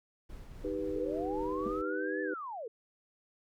brown noise with tremolo, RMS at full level -46 dBFS, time 0.29-1.82 s, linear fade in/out 10 ms, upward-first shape triangle, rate 3.7 Hz, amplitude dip 30%
sine chord, Eb augmented, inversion none, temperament equal, 311.1 / 392 / 493.9 Hz, Eb4 / G4 / B4, 0 / 0 / 0 cents, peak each -37 dBFS, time 0.64-2.34 s, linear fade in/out 5 ms
sine linear two-way sweep, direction up then down, 415.3 to 1760 to 415.3 Hz, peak -38 dBFS, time 0.95-2.68 s, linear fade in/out 5 ms, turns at 2.22 s
triangle tone with exponential decay, 220 Hz, A3, in tune, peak -29 dBFS, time 1.66-1.74 s, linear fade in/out 2 ms, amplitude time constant 16 ms
effects none

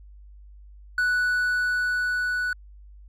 triangle tone with level ramp, 1480 Hz, F#6, in tune, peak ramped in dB -18 to -22 dBFS, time 0.98-2.53 s, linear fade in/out 2 ms, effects added 50 Hz sine -44 dBFS peak until 3.08 s

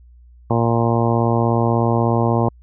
harmonic tone, 116.54 Hz, A#2, in tune, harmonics 1 / 2 / 3 / 4 / 5 / 6 / 7 / 8 / 9, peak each -18 / -21 / -23 / -24 / -25 / -26 / -26 / -27 / -28 dBFS, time 0.5-2.49 s, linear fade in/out 5 ms, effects added 60 Hz sine -43 dBFS peak until 2.62 s

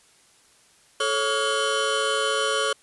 square tone cluster, 435.1 / 551 / 1131 / 1422 / 3052 Hz, A4 / C#5 / C#6 / F6 / G7, -19 / -11 / +34 / +31 / -47 cents, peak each -29 dBFS, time 1-2.73 s, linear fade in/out 5 ms, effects white hiss -57 dBFS RMS until 2.82 s + resampled to 24000 Hz

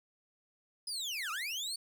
30% pulse linear two-way sweep, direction down then up, 5090 to 1194 to 4541 Hz, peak -33 dBFS, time 0.87-1.76 s, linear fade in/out 5 ms, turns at 1.31 s, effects none

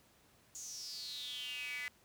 square tone with high-pass filter sweep, 133.9 Hz, C3, 40 cents sharp, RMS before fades -44 dBFS, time 0.55-1.88 s, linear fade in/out 0 ms, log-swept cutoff 6800 to 2000 Hz, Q 9.3, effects pink hiss -67 dBFS RMS until 2.04 s + high-pass 60 Hz 12 dB/octave

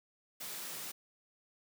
white high-pass noise, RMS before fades -43 dBFS, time 0.4-0.92 s, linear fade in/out 10 ms, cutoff 120 Hz, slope 96 dB/octave, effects none

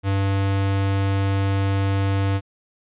square tone, 98 Hz, G2, in tune, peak -19 dBFS, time 0.03-2.41 s, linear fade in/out 50 ms, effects resampled to 8000 Hz

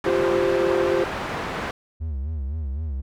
white low-pass noise, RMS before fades -29 dBFS, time 0.04-1.71 s, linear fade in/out 2 ms, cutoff 1400 Hz, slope 12 dB/octave
triangle chord, F suspended second, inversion none, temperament equal, 349.2 / 392 / 523.3 Hz, F4 / G4 / C5, 0 / 0 / 0 cents, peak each -21 dBFS, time 0.06-1.04 s, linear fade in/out 2 ms
triangle tone with vibrato, 73 Hz, D2, 10 cents flat, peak -23 dBFS, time 2-3.02 s, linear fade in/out 20 ms, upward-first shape sine, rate 3.9 Hz, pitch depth 180 cents each way
effects none

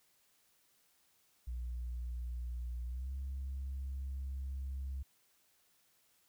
sine tone with pitch glide, 60.2 to 67.18 Hz, B1 to C2, -44 to +46 cents, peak -36 dBFS, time 1.47-5.03 s, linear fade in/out 10 ms, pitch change +190 cents, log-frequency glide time 2.86-3.13 s, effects tanh soft clip ceiling -35 dBFS + white hiss -72 dBFS RMS until 6.28 s

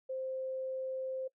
sine tone, 523.3 Hz, C5, in tune, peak -35 dBFS, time 0.09-1.28 s, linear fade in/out 10 ms, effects noise-tail reverb RT60 0.1 s tail -22 dB re dry

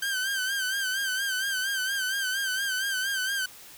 sawtooth tone with vibrato, 1558 Hz, G6, 11 cents flat, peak -23 dBFS, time 0.02-3.46 s, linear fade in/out 5 ms, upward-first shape sine, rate 4.3 Hz, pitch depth 67 cents each way, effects white hiss -48 dBFS RMS until 3.77 s

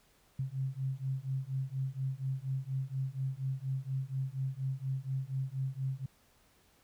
sine beating tone pair, 131.3 / 135.5 Hz, C3 / C#3, +6 / -39 cents, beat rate 4.2 Hz, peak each -36 / -36 dBFS, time 0.39-6.06 s, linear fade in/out 5 ms, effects pink hiss -67 dBFS RMS until 6.83 s

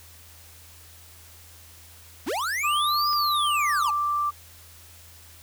square linear two-way sweep, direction up then down, 189.8 to 5090 to 791 Hz, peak -26 dBFS, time 2.26-3.91 s, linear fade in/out 20 ms, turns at 3.1 s
sine tone with pitch glide, 1185 to 1176.1 Hz, D6 to D6, +15 to +2 cents, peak -22 dBFS, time 2.63-4.31 s, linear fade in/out 20 ms, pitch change -13 cents, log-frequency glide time 3.06-3.89 s
click, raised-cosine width 0.3 ms, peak -26 dBFS, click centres 3.131 s
effects added 83 Hz sine -51 dBFS peak until 5.42 s + white hiss -50 dBFS RMS until 5.42 s

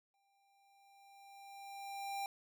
square tone with exponential growth, 793 Hz, G5, 20 cents sharp, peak -38 dBFS, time 0.14-2.26 s, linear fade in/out 1 ms, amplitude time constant 460 ms, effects none

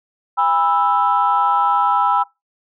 sine chord, E major, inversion first, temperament equal with one note detuned, 811.2 / 987.8 / 1318.5 Hz, G#5 / B5 / E6, -41 / 0 / 0 cents, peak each -17 dBFS, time 0.37-2.24 s, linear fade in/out 20 ms, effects noise-tail reverb RT60 0.2 s tail -22 dB re dry + tanh soft clip ceiling -5 dBFS

